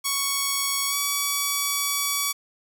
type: tone with pitch glide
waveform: 5% pulse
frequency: 1113 to 1137.7 Hz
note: C#6 to C#6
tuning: +7 to +45 cents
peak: -11 dBFS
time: 0.04-2.33 s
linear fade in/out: 20 ms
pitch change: +38 cents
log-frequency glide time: 0.88-0.96 s
effects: none